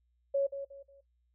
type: tone with echo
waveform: sine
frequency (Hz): 554.4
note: C#5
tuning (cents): 0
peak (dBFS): -25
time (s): 0.34-0.47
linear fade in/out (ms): 10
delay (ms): 180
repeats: 3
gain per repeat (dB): -10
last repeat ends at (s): 1.01
effects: noise-tail reverb RT60 0.1 s tail -17 dB re dry + added 60 Hz sine -70 dBFS peak until 1.34 s